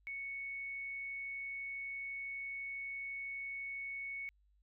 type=tone; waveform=sine; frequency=2217 Hz; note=C#7; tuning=in tune; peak=-40 dBFS; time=0.07-4.29 s; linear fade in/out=0 ms; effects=added 50 Hz sine -68 dBFS peak until 4.62 s